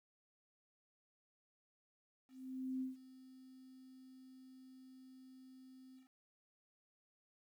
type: tone with ADSR envelope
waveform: sine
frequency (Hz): 260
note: C4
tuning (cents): -11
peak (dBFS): -37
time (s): 2.28-6.09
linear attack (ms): 530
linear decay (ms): 150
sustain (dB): -19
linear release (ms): 130
effects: 12-bit